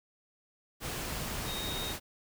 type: tone in noise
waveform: sine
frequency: 3729 Hz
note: A#7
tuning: in tune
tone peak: -38 dBFS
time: 1.45-1.95 s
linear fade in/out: 50 ms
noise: pink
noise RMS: -37 dBFS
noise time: 0.8-2 s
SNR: -4 dB
effects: none